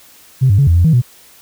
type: tone with pitch steps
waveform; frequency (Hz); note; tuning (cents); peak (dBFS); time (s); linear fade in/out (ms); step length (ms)
sine; 130.9 / 98.9 / 140 / 84.4 / 86.7 / 160.5 / 122.5; C3 / G2 / C#3 / E2 / F2 / E3 / B2; +1 / +16 / +18 / +41 / -12 / -46 / -14; -6; 0.41-1.019; 20; 87
effects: tanh soft clip ceiling -2 dBFS + white hiss -44 dBFS RMS until 1.41 s